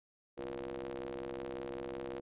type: ring-modulated tone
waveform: sawtooth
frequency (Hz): 65.41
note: C2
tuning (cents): 0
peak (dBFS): -33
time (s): 0.37-2.21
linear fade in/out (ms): 20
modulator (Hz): 416
effects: resampled to 8000 Hz